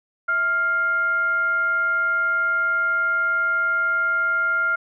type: tone with frequency modulation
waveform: sine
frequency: 1396.9 Hz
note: F6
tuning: in tune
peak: -18 dBFS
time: 0.28-4.76 s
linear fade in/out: 10 ms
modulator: 743 Hz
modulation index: 0.28
effects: none